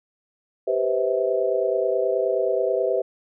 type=chord; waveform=sine; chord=C major seventh; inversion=second; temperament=equal with one note detuned; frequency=392 / 493.9 / 523.3 / 647.9 Hz; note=G4 / B4 / C5 / E5; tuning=0 / 0 / 0 / -30 cents; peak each=-25 dBFS; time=0.67-3.02 s; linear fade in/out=10 ms; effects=none